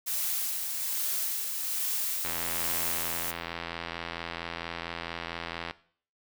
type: noise with tremolo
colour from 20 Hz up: blue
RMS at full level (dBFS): -30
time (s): 0.06-3.32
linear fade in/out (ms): 20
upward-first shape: sine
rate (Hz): 1.2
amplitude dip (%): 35
type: click train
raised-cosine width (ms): 0.3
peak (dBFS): -18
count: 293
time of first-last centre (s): 2.25-5.71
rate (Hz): 84.4
effects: noise-tail reverb RT60 0.5 s tail -17 dB re dry